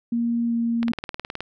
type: tone with pitch glide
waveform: sine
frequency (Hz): 234.6 to 232.7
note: A#3 to A#3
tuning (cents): +11 to -3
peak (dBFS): -20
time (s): 0.12-0.92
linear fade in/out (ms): 5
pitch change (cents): -14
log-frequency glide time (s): 0.47-0.53
type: click train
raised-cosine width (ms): 0.3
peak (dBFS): -14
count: 12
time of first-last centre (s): 0.83-1.406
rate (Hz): 19.1
effects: none